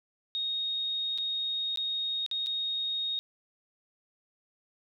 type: tone with dropouts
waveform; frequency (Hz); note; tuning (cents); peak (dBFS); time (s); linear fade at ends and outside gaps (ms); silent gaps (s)
sine; 3729; A#7; 0; -29; 0.35-3.19; 0; 1.177-1.184 / 1.759-1.773 / 2.263-2.313 / 2.462-2.469
effects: none